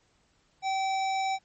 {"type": "tone", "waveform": "square", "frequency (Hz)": 770, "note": "G5", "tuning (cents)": -31, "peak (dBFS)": -27, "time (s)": [0.62, 1.39], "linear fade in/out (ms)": 50, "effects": ["pink hiss -68 dBFS RMS until 1.44 s", "MP3 32 kbps"]}